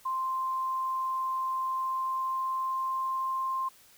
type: tone with pitch glide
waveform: sine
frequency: 1046.5 to 1053.2 Hz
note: C6 to C6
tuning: 0 to +11 cents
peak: -28 dBFS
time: 0.05-3.69 s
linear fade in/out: 10 ms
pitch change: +11 cents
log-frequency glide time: 1.61-3.45 s
effects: white hiss -58 dBFS RMS until 3.97 s